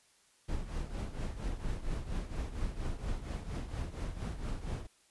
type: noise with tremolo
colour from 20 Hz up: brown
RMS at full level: -34 dBFS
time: 0.48-4.87 s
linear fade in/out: 10 ms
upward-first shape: triangle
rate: 4.3 Hz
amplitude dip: 75%
effects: white hiss -67 dBFS RMS until 5.1 s + resampled to 24000 Hz